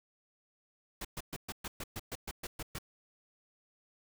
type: noise bursts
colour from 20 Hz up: pink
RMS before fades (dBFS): -40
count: 12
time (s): 1.01-2.786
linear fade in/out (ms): 5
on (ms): 38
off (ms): 120
effects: none